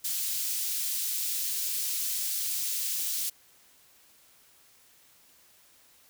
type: high-pass noise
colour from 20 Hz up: white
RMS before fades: -31 dBFS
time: 0.04-3.3 s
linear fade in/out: 10 ms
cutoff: 3900 Hz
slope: 12 dB/octave
effects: white hiss -60 dBFS RMS until 6.09 s